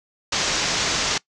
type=low-pass noise; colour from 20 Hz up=white; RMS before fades=-23 dBFS; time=0.32-1.18 s; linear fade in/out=5 ms; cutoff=6800 Hz; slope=48 dB/octave; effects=noise-tail reverb RT60 0.1 s tail -22 dB re dry